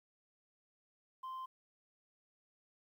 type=tone; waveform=sine; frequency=1042 Hz; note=C6; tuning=7 cents flat; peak=-39 dBFS; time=1.23-1.46 s; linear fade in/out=10 ms; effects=tanh soft clip ceiling -41 dBFS + 12-bit